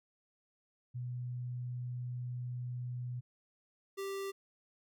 sine / square tone pair in turn, 123.47 / 392 Hz, B2 / G4, 0 / 0 cents, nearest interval octave + minor sixth, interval 2000 cents, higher second, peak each -37 / -38 dBFS, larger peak first, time 0.94-3.21 / 3.97-4.32 s, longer first, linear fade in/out 20 ms, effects none

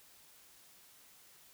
silence, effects white hiss -61 dBFS RMS until 1.53 s

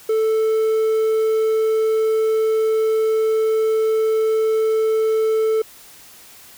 triangle tone with hard clipping, 440 Hz, A4, in tune, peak -16 dBFS, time 0.09-5.62 s, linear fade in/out 5 ms, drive 6 dB, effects white hiss -44 dBFS RMS until 6.57 s

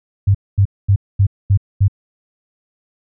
sine tone bursts, 98.8 Hz, G2, 14 cents sharp, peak -8 dBFS, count 6, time 0.27-1.882 s, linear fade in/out 10 ms, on 77 ms, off 230 ms, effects none

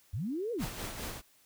sine linear two-way sweep, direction up then down, 75.7 to 493.9 to 100.6 Hz, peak -32 dBFS, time 0.13-0.66 s, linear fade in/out 10 ms, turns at 0.52 s
pink noise with tremolo, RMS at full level -38 dBFS, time 0.58-1.22 s, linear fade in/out 50 ms, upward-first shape sine, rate 4.8 Hz, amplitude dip 45%
effects white hiss -65 dBFS RMS until 1.45 s

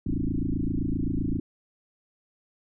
sine tone with frequency modulation, 142.3 Hz, C#3, 46 cents sharp, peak -24 dBFS, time 0.06-1.4 s, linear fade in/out 5 ms, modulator 27.7 Hz, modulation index 6.1, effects none

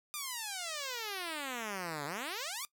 5% pulse exponential two-way sweep, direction down then up, 1224 to 138.7 to 1224 Hz, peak -26 dBFS, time 0.14-2.65 s, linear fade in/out 0 ms, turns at 2.05 s, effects noise-tail reverb RT60 0.1 s tail -20 dB re dry

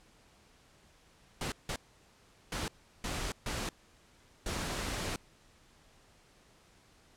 pink noise bursts at uneven times, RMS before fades -36 dBFS, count 6, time 1.41-1.52 / 1.69-1.76 / 2.52-2.68 / 3.04-3.32 / 3.46-3.69 / 4.46-5.16 s, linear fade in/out 2 ms, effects pink hiss -63 dBFS RMS until 7.16 s + low-pass 9000 Hz 12 dB/octave

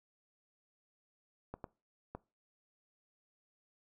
clicks, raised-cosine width 1 ms, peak -28 dBFS, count 3, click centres 1.54 / 1.642 / 2.15 s, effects noise-tail reverb RT60 0.3 s tail -21 dB re dry

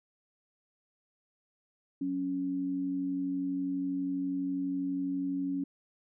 sine tone pair together, 185 / 277.2 Hz, F#3 / C#4, 0 / 0 cents, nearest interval perfect fifth, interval 700 cents, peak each -40 / -30 dBFS, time 2.01-5.64 s, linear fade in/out 5 ms, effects none

